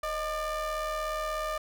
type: ring-modulated tone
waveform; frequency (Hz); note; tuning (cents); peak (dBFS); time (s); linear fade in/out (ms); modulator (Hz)
square; 291.9; D4; -10; -28; 0.03-1.58; 5; 914
effects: none